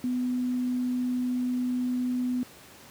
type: tone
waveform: sine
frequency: 249.6 Hz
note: B3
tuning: 19 cents sharp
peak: -25 dBFS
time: 0.04-2.43 s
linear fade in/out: 0 ms
effects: pink hiss -50 dBFS RMS until 2.9 s + high-pass 100 Hz 12 dB/octave